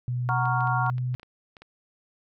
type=tone with pitch glide; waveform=sine; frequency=123.47 to 125.56 Hz; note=B2 to B2; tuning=0 to +29 cents; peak=-25 dBFS; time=0.08-1.15 s; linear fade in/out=0 ms; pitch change=+29 cents; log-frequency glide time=0.26-0.35 s
type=chord; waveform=sine; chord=Gb major seventh; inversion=none; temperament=equal with one note detuned; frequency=742.6 / 932.3 / 1108.7 / 1396.9 Hz; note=Gb5 / Bb5 / Db6 / F6; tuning=+6 / 0 / 0 / 0 cents; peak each=-29 dBFS; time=0.29-0.9 s; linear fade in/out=0 ms
type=clicks; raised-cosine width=0.3 ms; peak=-31 dBFS; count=11; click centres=0.456 / 0.607 / 0.673 / 0.864 / 0.898 / 0.982 / 1.143 / 1.197 / 1.231 / 1.568 / 1.62 s
effects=none